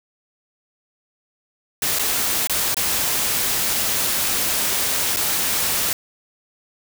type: noise with dropouts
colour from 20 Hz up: white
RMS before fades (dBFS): -21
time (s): 1.82-5.93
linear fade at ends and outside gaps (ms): 2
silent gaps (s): 1.988-1.993 / 2.472-2.496 / 2.745-2.768 / 5.163-5.169
effects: none